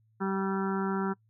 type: harmonic tone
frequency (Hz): 193.4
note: G3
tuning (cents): -23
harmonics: 1 / 2 / 4 / 5 / 6 / 7 / 8 / 9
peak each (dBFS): -30 / -33 / -40 / -38 / -45 / -37 / -44 / -49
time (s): 0.2-1.14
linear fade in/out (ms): 20
effects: noise-tail reverb RT60 0.1 s tail -24 dB re dry + added 110 Hz sine -64 dBFS peak until 1.29 s